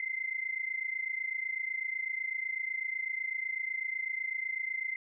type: tone pair together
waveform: sine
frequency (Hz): 2065 / 2093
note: C7 / C7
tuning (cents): -23 / 0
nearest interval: unison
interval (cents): 23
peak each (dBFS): -35 / -36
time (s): 0-4.96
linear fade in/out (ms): 2
effects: none